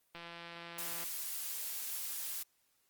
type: click train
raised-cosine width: 0.3 ms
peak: -31 dBFS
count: 152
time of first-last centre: 0.15-1.038 s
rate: 170 Hz
type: noise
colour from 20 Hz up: blue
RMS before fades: -40 dBFS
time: 0.78-2.43 s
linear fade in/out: 5 ms
effects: white hiss -75 dBFS RMS until 2.89 s + Opus 32 kbps